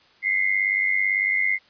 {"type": "tone pair together", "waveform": "sine", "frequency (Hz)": [2041, 2139], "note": ["C7", "C7"], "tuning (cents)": [-44, 38], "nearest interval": "minor second", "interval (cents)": 82, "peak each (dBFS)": -22, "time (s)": [0.22, 1.59], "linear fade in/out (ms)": 50, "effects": ["white hiss -56 dBFS RMS until 1.69 s", "resampled to 11025 Hz"]}